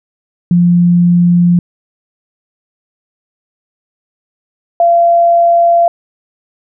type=tone pair in turn; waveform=sine; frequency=174.61 / 684.5 Hz; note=F3 / F5; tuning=0 / -35 cents; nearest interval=2 octaves; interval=2365 cents; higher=second; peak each=-5 dBFS; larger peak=neither; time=0.51-1.59 / 4.8-5.88 s; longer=neither; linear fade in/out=2 ms; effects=none